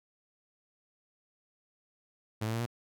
sawtooth tone with pitch steps, 108.7 / 112.01 / 115.43 / 118.95 Hz, A2 / A2 / A#2 / A#2, -21 / +31 / -17 / +35 cents, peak -27 dBFS, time 2.41-2.662 s, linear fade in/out 10 ms, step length 63 ms, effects none

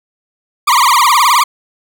40% pulse tone with vibrato, 1070 Hz, C6, 38 cents sharp, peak -6 dBFS, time 0.67-1.44 s, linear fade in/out 10 ms, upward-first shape triangle, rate 19 Hz, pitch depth 260 cents each way, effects none

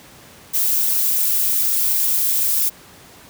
violet noise with flanger, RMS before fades -18 dBFS, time 0.53-2.7 s, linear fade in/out 20 ms, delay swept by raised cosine 0.67 to 6.07 ms, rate 2.8 Hz, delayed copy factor -0.5, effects pink hiss -44 dBFS RMS until 3.29 s + high-pass 80 Hz 12 dB/octave

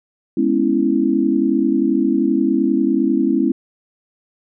sine chord, C# minor seventh, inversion second, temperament equal, 207.7 / 246.9 / 277.2 / 329.6 Hz, G#3 / B3 / C#4 / E4, 0 / 0 / 0 / 0 cents, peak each -21 / -20 / -18 / -18 dBFS, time 0.37-3.52 s, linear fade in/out 5 ms, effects none

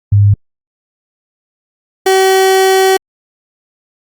sine / 30% pulse tone pair in turn, 101.7 / 381.1 Hz, G#2 / G4, -36 / -49 cents, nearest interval octave + major seventh, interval 2287 cents, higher second, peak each -4 dBFS, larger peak neither, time 0.12-0.34 / 2.06-2.97 s, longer second, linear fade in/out 5 ms, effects Opus 32 kbps

